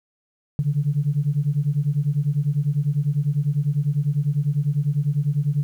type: beating tone pair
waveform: sine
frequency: 140 / 150 Hz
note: C#3 / D3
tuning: +18 / +37 cents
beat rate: 10 Hz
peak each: -21 dBFS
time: 0.59-5.63 s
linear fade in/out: 0 ms
effects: tanh soft clip ceiling -11 dBFS + 9-bit